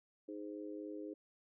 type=harmonic tone; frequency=103.6 Hz; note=G#2; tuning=4 cents flat; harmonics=3 / 4 / 5; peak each=-45 / -48 / -51 dBFS; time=0.28-1.14 s; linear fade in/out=10 ms; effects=none